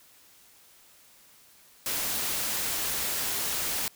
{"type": "noise", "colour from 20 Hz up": "white", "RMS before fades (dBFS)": -30, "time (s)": [1.86, 3.88], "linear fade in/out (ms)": 2, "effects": ["white hiss -57 dBFS RMS until 3.95 s"]}